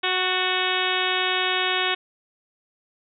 harmonic tone with a mistuned harmonic, 369.9 Hz, F#4, in tune, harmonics 1 / 2 / 3 / 4 / 5 / 6 / 7 / 8 / 9 / 10, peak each -30 / -30 / -30 / -30 / -30 / -30 / -30 / -30 / -30 / -30 dBFS, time 0.03-1.95 s, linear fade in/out 10 ms, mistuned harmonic 5, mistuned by -34 cents, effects none

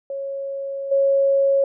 sine tone with level steps, 550 Hz, C#5, 14 cents flat, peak -25 / -14 dBFS, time 0.1-1.64 s, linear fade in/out 2 ms, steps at 0.91 s, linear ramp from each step 10 ms, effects none

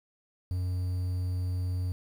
triangle tone with quantisation, 90.8 Hz, F#2, 32 cents flat, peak -26 dBFS, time 0.51-1.92 s, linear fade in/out 0 ms, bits 9, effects none

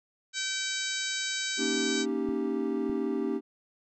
harmonic tone, 770 Hz, G5, 31 cents flat, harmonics 2 / 3 / 4 / 5 / 6 / 7 / 8 / 9 / 10, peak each -36 / -39 / -40 / -36 / -39 / -42 / -38 / -41 / -41 dBFS, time 0.33-2.06 s, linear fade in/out 50 ms
triangle chord, Eb dominant seventh, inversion second, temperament equal, 233.1 / 277.2 / 311.1 / 392 Hz, Bb3 / Db4 / Eb4 / G4, 0 / 0 / 0 / 0 cents, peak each -32 / -31 / -32 / -30 dBFS, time 1.57-3.41 s, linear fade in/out 50 ms
clicks, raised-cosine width 5 ms, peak -31 dBFS, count 2, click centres 2.289 / 2.897 s
effects none

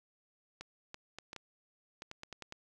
clicks, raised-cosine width 0.2 ms, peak -27 dBFS, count 11, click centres 0.61 / 0.944 / 1.186 / 1.331 / 1.363 / 2.021 / 2.114 / 2.234 / 2.327 / 2.423 / 2.524 s, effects none

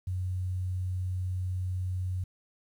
sine tone, 92 Hz, F#2, 9 cents flat, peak -29 dBFS, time 0.07-2.24 s, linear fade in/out 5 ms, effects 10-bit

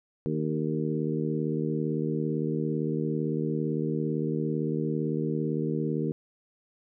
harmonic tone with a mistuned harmonic, 77.78 Hz, D#2, in tune, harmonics 2 / 3 / 4 / 5 / 6, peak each -30 / -32 / -33 / -34 / -35 dBFS, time 0.26-6.12 s, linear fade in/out 0 ms, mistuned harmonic 6, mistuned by -19 cents, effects none

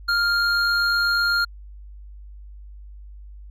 triangle tone pair together, 1400 / 4248 Hz, F6 / C8, +4 / +25 cents, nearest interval octave + perfect fifth, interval 1921 cents, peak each -17 / -23 dBFS, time 0.08-1.45 s, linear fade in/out 10 ms, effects added 50 Hz sine -38 dBFS peak until 3.5 s

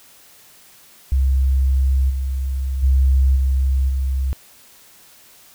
sine tone with level steps, 66.4 Hz, C2, 26 cents sharp, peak -13 / -19 / -11 / -14 / -17 dBFS, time 1.12-4.33 s, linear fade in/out 0 ms, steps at 2.09 / 2.82 / 3.35 / 3.88 s, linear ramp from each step 20 ms, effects white hiss -48 dBFS RMS until 5.54 s

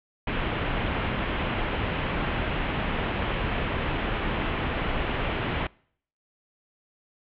pink low-pass noise, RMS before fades -28 dBFS, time 0.27-5.67 s, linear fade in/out 5 ms, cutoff 3200 Hz, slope 48 dB/octave, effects noise-tail reverb RT60 0.6 s tail -25 dB re dry

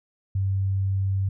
sine tone, 96.8 Hz, G2, 21 cents flat, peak -21 dBFS, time 0.35-1.29 s, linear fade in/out 5 ms, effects none

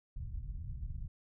pink low-pass noise, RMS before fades -41 dBFS, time 0.16-1.08 s, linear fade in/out 5 ms, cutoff 120 Hz, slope 24 dB/octave, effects none

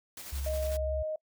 white noise with tremolo, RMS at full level -43 dBFS, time 0.17-0.77 s, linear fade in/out 2 ms, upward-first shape square, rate 11 Hz, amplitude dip 35%
sine tone with vibrato, 68.3 Hz, C#2, 25 cents flat, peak -32 dBFS, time 0.32-1.03 s, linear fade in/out 10 ms, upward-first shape square, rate 5.3 Hz, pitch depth 14 cents each way
sine tone, 622.3 Hz, D#5, in tune, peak -31 dBFS, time 0.46-1.16 s, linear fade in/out 5 ms
effects noise-tail reverb RT60 0.1 s tail -24 dB re dry

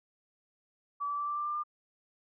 sine tone with pitch steps, 1150 / 1158 / 1166.1 / 1174.2 / 1182.3 / 1190.6 / 1198.8 Hz, D6 / D6 / D6 / D6 / D6 / D6 / D6, -37 / -25 / -13 / -1 / +11 / +23 / +35 cents, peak -31 dBFS, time 1-1.637 s, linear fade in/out 20 ms, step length 91 ms, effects none

